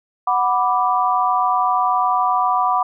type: chord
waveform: sine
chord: B minor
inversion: second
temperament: equal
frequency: 740 / 987.8 / 1174.7 Hz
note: F#5 / B5 / D6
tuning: 0 / 0 / 0 cents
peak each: -19 dBFS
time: 0.27-2.83 s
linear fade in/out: 5 ms
effects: none